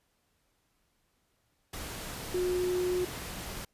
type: tone in noise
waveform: sine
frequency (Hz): 361.9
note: F#4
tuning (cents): -38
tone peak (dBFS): -27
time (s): 2.34-3.05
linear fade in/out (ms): 5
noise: pink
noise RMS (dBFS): -40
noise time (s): 1.73-3.65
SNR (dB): +10
effects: pink hiss -74 dBFS RMS until 3.73 s + resampled to 32000 Hz